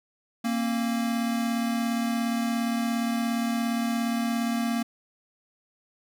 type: tone pair together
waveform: square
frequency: 232 / 269.2 Hz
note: A#3 / C4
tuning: -8 / +49 cents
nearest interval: minor third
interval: 257 cents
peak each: -26 / -33 dBFS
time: 0.44-4.83 s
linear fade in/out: 10 ms
effects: none

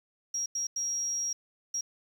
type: tone bursts at uneven times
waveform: sine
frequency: 5650 Hz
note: F8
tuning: 19 cents sharp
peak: -28 dBFS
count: 4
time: 0.34-0.46 / 0.55-0.67 / 0.76-1.33 / 1.74-1.81 s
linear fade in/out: 5 ms
effects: tanh soft clip ceiling -25 dBFS + 9-bit

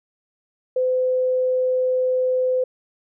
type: tone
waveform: sine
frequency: 510 Hz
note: C5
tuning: 44 cents flat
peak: -17 dBFS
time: 0.76-2.64 s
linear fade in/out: 5 ms
effects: none

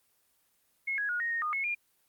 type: tone with pitch steps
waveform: sine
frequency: 2170 / 1663 / 1444 / 1865 / 1853 / 1226 / 2184 / 2408 Hz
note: C#7 / G#6 / F#6 / A#6 / A#6 / D#6 / C#7 / D7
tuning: -37 / +2 / -43 / 0 / -11 / -26 / -26 / +43 cents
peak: -29 dBFS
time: 0.87-1.75 s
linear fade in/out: 10 ms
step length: 110 ms
effects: white hiss -71 dBFS RMS until 2.08 s + Opus 24 kbps

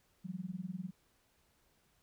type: tone with tremolo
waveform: sine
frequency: 183.2 Hz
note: F#3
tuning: 17 cents flat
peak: -35 dBFS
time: 0.24-0.91 s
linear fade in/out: 20 ms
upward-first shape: sine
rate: 20 Hz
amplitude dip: 95%
effects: pink hiss -73 dBFS RMS until 2.02 s

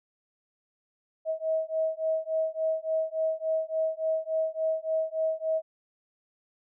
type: beating tone pair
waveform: sine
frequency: 637 / 640.5 Hz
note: D#5 / E5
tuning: +41 / -50 cents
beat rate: 3.5 Hz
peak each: -29 dBFS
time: 1.25-5.62 s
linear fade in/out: 50 ms
effects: none

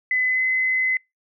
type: tone with pitch glide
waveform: sine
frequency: 2016 to 2037 Hz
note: B6 to C7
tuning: +35 to -47 cents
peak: -18 dBFS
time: 0.11-0.97 s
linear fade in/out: 2 ms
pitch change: +18 cents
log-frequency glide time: 0.27-0.42 s
effects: noise-tail reverb RT60 0.2 s tail -25 dB re dry

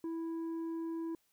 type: tone with tanh clipping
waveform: sine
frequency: 329.1 Hz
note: E4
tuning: 3 cents flat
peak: -37 dBFS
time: 0.04-1.15 s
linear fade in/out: 2 ms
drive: 5 dB
effects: white hiss -75 dBFS RMS until 1.32 s

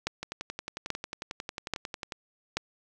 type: two click trains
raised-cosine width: 0.2 ms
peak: -18 / -11 dBFS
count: 22 / 4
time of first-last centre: 0.23-2.122 / 0.07-2.57 s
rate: 11.1 / 1.2 Hz
effects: none

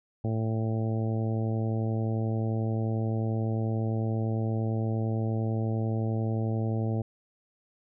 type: harmonic tone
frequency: 111.4 Hz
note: A2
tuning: 22 cents sharp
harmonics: 1 / 2 / 3 / 4 / 5 / 6 / 7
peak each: -27 / -33 / -37 / -39 / -41 / -43 / -44 dBFS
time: 0.24-7.02 s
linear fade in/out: 5 ms
effects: none

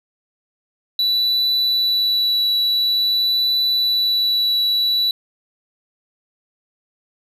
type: tone with vibrato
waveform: triangle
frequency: 3951 Hz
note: B7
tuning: in tune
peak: -14 dBFS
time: 0.99-5.11 s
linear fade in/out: 2 ms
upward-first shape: triangle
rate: 0.48 Hz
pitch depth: 9 cents each way
effects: none

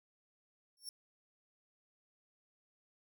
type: tone with exponential growth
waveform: 25% pulse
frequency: 5460 Hz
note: F8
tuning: 40 cents flat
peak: -34 dBFS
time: 0.77-0.89 s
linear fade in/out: 1 ms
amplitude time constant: 26 ms
effects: none

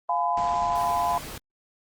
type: chord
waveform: sine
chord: F diminished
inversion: none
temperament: just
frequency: 698.5 / 838.1 / 1005.8 Hz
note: F5 / Ab5 / Cb6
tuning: 0 / +16 / +31 cents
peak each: -26 / -28 / -25 dBFS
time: 0.09-1.18 s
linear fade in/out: 2 ms
type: noise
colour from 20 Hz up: pink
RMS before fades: -38 dBFS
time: 0.37-1.38 s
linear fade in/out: 2 ms
effects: Opus 24 kbps

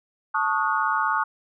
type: chord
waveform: sine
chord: D# half-diminished seventh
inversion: second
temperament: equal with one note detuned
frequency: 880 / 1108.7 / 1244.5 / 1449.5 Hz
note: A5 / C#6 / D#6 / F#6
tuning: 0 / 0 / 0 / -36 cents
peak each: -26 dBFS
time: 0.34-1.24 s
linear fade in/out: 10 ms
effects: none

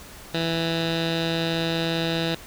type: tone with low-pass filter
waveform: 15% pulse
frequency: 165.2 Hz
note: E3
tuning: 4 cents sharp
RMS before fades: -25 dBFS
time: 0.34-2.35 s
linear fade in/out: 5 ms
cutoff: 3800 Hz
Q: 4.3
effects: pink hiss -43 dBFS RMS until 2.46 s

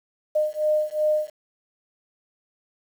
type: beating tone pair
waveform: sine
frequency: 609 / 611.7 Hz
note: D#5 / D#5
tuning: -37 / -30 cents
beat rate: 2.7 Hz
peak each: -23 / -23 dBFS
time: 0.35-1.3 s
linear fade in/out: 10 ms
effects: 8-bit

